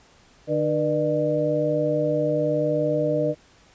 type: harmonic tone with a mistuned harmonic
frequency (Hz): 150.5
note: D3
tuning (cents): +43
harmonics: 1 / 2 / 3 / 4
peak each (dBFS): -28 / -27 / -25 / -23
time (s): 0.47-3.35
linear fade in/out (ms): 50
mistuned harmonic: 3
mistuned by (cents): +110
effects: pink hiss -55 dBFS RMS until 3.74 s + resampled to 16000 Hz